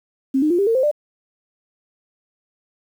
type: tone with pitch steps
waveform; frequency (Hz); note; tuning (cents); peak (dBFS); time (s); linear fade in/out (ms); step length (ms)
sine; 267.6 / 305.6 / 349 / 398.6 / 455.3 / 520 / 593.8; C4 / D#4 / F4 / G4 / A#4 / C5 / D5; +39 / -31 / -1 / +29 / -41 / -11 / +19; -14; 0.34-0.914; 10; 82
effects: 8-bit